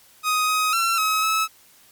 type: tone with pitch steps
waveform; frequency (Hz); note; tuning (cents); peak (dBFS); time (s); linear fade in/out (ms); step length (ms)
sawtooth; 1251 / 1260 / 1353 / 1278 / 1297; D#6 / D#6 / E6 / D#6 / E6; +9 / +21 / +45 / +46 / -28; -15; 0.23-1.48; 50; 250
effects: white hiss -53 dBFS RMS until 1.91 s + MP3 96 kbps